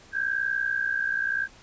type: tone pair together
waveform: sine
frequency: 1566.3 / 1627 Hz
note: G6 / G#6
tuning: -2 / -36 cents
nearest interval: minor second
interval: 66 cents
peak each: -27 dBFS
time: 0.12-1.48 s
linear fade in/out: 50 ms
effects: pink hiss -52 dBFS RMS until 1.62 s + resampled to 16000 Hz